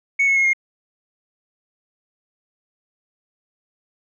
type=tone with pitch steps; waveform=sine; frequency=2217 / 2189 / 2161 / 2134 Hz; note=C#7 / C#7 / C#7 / C7; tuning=0 / -22 / -45 / +34 cents; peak=-12 dBFS; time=0.19-0.534 s; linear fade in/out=10 ms; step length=86 ms; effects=tanh soft clip ceiling -12 dBFS